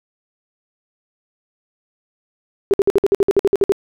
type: tone bursts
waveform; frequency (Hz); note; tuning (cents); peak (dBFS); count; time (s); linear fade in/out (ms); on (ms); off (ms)
sine; 396.5; G4; +20; -9; 13; 2.71-3.721; 0; 27; 55
effects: none